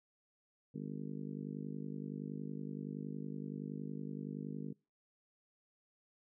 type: harmonic tone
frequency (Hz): 50.7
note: G#1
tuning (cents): -41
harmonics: 3 / 4 / 5 / 6 / 7 / 8 / 9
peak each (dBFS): -45 / -45 / -46 / -53 / -55 / -56 / -55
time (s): 0.74-4.73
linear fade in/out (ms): 10
effects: noise-tail reverb RT60 0.3 s tail -24 dB re dry